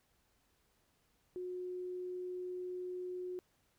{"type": "tone", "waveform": "sine", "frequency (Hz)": 362.9, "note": "F#4", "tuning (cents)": -34, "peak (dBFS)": -39, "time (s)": [1.36, 3.39], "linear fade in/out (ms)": 0, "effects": ["pink hiss -75 dBFS RMS until 3.78 s"]}